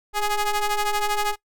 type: ring-modulated tone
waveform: sawtooth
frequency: 415.7 Hz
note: G#4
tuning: 2 cents sharp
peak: -14 dBFS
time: 0.13-1.36 s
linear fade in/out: 50 ms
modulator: 422 Hz
effects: noise-tail reverb RT60 0.1 s tail -20 dB re dry